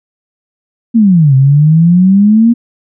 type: exponential two-way sweep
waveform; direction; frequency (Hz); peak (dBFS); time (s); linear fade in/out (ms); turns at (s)
sine; down then up; 238.9 to 130.81 to 238.9; -3; 0.94-2.54; 20; 1.35
effects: none